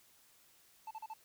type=tone bursts; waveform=triangle; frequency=880 Hz; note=A5; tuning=in tune; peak=-40 dBFS; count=4; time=0.87-1.137 s; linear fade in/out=5 ms; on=39 ms; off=37 ms; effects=white hiss -66 dBFS RMS until 1.24 s